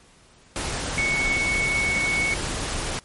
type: tone in noise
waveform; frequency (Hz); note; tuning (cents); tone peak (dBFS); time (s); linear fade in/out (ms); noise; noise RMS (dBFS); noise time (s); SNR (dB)
sine; 2217; C#7; 0; -21; 0.98-2.34; 0; pink; -28; 0.56-2.99; +4
effects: pink hiss -54 dBFS RMS until 3.04 s + MP3 48 kbps